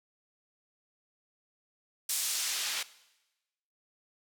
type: noise with band-pass filter sweep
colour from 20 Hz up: white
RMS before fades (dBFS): -33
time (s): 2.09-2.83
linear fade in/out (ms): 5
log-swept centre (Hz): 8100 to 2700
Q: 0.74
effects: noise-tail reverb RT60 1.0 s tail -18 dB re dry

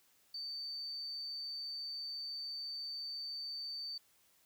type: tone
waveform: sine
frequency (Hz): 4573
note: D8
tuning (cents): -47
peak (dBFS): -40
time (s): 0.34-3.98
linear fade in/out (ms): 5
effects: white hiss -70 dBFS RMS until 4.45 s

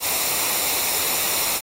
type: noise with comb filter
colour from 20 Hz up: white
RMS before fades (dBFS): -22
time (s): 0-1.61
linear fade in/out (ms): 50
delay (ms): 0.63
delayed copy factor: -0.5
effects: AAC 48 kbps

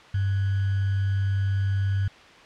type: tone with sample-and-hold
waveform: sine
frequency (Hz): 98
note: G2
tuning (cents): 0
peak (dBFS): -21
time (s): 0.14-2.08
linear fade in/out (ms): 5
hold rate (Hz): 1575
effects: white hiss -48 dBFS RMS until 2.45 s + low-pass 3000 Hz 12 dB/octave

